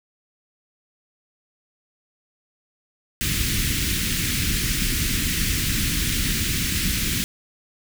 pink band-stop noise, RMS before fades -23 dBFS, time 3.21-7.24 s, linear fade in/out 0 ms, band 290 to 1800 Hz, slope 24 dB/octave, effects none

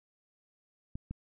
clicks, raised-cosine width 5 ms, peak -26 dBFS, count 2, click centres 0.955 / 1.11 s, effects none

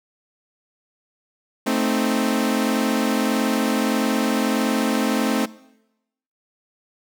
sawtooth chord, A diminished, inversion none, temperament equal, 220 / 261.6 / 311.1 Hz, A3 / C4 / Eb4, 0 / 0 / 0 cents, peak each -19 / -18 / -23 dBFS, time 1.66-5.46 s, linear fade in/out 10 ms, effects noise-tail reverb RT60 0.9 s tail -20 dB re dry

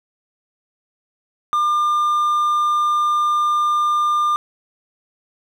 triangle tone, 1200 Hz, D6, 37 cents sharp, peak -13 dBFS, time 1.53-4.36 s, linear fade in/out 0 ms, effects none

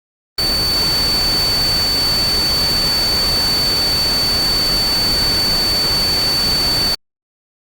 sine tone in noise, 4519 Hz, C#8, 33 cents sharp, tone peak -14 dBFS, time 0.38-6.95 s, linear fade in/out 5 ms, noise pink, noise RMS -22 dBFS, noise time 0.38-6.95 s, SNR +5 dB, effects Opus 32 kbps

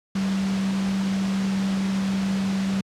sine tone in noise, 193.4 Hz, G3, 23 cents flat, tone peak -21 dBFS, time 0.15-2.81 s, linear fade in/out 5 ms, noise pink, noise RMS -33 dBFS, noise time 0.15-2.81 s, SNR +9 dB, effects high-pass 100 Hz 12 dB/octave + low-pass 6000 Hz 12 dB/octave

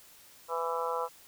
harmonic tone, 166.3 Hz, E3, 16 cents sharp, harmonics 3 / 4 / 5 / 6 / 7 / 8, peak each -34 / -41 / -39 / -35 / -39 / -38 dBFS, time 0.48-1.09 s, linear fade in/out 50 ms, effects white hiss -56 dBFS RMS until 1.27 s

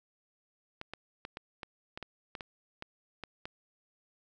clicks, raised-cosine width 0.3 ms, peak -24 dBFS, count 12, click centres 0.814 / 0.936 / 1.251 / 1.371 / 1.632 / 1.975 / 2.027 / 2.352 / 2.408 / 2.824 / 3.237 / 3.455 s, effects none

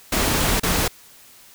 pink noise with dropouts, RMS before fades -20 dBFS, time 0.12-0.88 s, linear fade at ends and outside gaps 5 ms, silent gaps 0.599-0.632 s, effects white hiss -48 dBFS RMS until 1.54 s

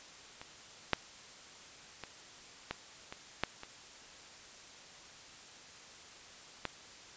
clicks, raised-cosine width 0.3 ms, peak -29 / -10 / -26 / -19 / -26 / -13 / -28 / -18 dBFS, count 8, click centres 0.415 / 0.933 / 2.037 / 2.71 / 3.125 / 3.436 / 3.634 / 6.653 s, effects white hiss -53 dBFS RMS until 7.16 s + resampled to 16000 Hz

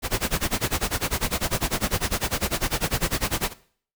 pink noise with tremolo, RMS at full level -22 dBFS, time 0.02-3.54 s, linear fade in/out 50 ms, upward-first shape sine, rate 10 Hz, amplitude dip 100%, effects noise-tail reverb RT60 0.5 s tail -18 dB re dry

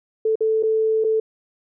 sine tone with dropouts, 440 Hz, A4, in tune, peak -16 dBFS, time 0.25-1.2 s, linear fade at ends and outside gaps 5 ms, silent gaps 0.356-0.406 / 0.627-0.633 / 1.041-1.045 s, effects none

